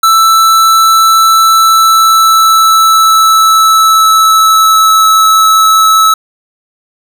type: tone with pitch glide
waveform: square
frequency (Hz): 1323 to 1302.5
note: E6 to E6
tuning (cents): +6 to -21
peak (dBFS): -4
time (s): 0.03-6.14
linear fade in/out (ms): 5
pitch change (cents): -27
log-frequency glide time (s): 1.53-5.09
effects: none